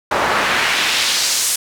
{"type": "noise with band-pass filter sweep", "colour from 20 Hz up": "pink", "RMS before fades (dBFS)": -17, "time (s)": [0.11, 1.56], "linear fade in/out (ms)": 5, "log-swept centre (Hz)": [880, 8600], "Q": 1.1, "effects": []}